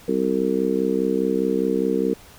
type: harmonic tone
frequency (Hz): 64.9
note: C2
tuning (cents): -13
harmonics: 3 / 4 / 5 / 6 / 7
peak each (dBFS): -26 / -25 / -26 / -26 / -23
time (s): 0.08-2.14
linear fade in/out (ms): 5
effects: pink hiss -47 dBFS RMS until 2.38 s

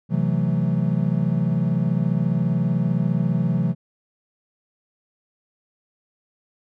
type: chord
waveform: triangle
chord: F# half-diminished seventh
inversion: second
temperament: equal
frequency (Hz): 130.81 / 164.81 / 185 / 220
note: C3 / E3 / F#3 / A3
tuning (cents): 0 / 0 / 0 / 0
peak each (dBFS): -22 / -20 / -22 / -26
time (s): 0.09-3.75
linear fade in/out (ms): 50
effects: none

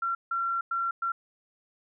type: tone bursts at uneven times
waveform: sine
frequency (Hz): 1365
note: F6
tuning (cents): -40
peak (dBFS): -26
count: 4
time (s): 0.02-0.15 / 0.31-0.61 / 0.71-0.91 / 1.02-1.12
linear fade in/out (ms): 5
effects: none

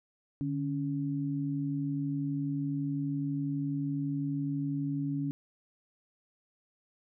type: tone pair together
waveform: sine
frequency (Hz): 147.2 / 279.2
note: D3 / C#4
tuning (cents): +4 / +13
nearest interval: major seventh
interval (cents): 1109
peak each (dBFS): -33 / -32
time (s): 0.41-5.31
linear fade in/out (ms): 0
effects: none

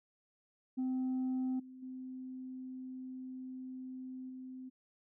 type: tone with level steps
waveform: sine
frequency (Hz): 257.8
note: C4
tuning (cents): -26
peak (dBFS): -30 / -49 / -42 / -44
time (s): 0.77-4.7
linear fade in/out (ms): 20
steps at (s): 1.59 / 1.82 / 4.29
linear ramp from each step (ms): 10
effects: tanh soft clip ceiling -31 dBFS

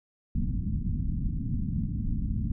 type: low-pass noise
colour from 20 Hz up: pink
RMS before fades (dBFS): -29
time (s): 0.35-2.52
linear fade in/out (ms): 5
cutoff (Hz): 250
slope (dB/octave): 48
effects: none

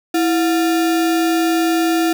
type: tone with sample-and-hold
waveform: sine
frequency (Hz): 329.4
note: E4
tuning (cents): -1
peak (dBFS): -13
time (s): 0.14-2.13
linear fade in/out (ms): 5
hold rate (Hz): 1050
effects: none

